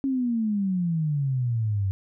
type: exponential sweep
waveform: sine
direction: down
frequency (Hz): 275.7 to 94.4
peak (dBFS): -22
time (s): 0.04-1.91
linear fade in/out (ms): 0
effects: none